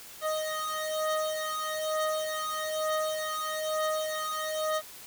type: beating tone pair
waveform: 25% pulse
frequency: 622.3 / 623.4 Hz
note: D#5 / D#5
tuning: 0 / +3 cents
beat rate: 1.1 Hz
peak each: -29 / -28 dBFS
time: 0.21-4.82 s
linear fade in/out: 50 ms
effects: white hiss -47 dBFS RMS until 5.06 s